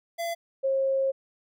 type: tone pair in turn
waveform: square / sine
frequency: 678 / 537.9 Hz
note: E5 / C5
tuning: +49 / +48 cents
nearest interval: major third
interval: 401 cents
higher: first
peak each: -29 / -22 dBFS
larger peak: second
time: 0.18-0.35 / 0.63-1.12 s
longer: second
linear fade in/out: 20 ms
effects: none